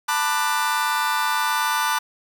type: chord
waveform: 40% pulse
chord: B minor seventh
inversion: third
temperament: just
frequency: 889 / 987.8 / 1185.3 / 1481.6 Hz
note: A5 / B5 / D6 / F#6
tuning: +18 / 0 / +16 / +2 cents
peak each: -24 / -25 / -25 / -25 dBFS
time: 0.08-1.99 s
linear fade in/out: 10 ms
effects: none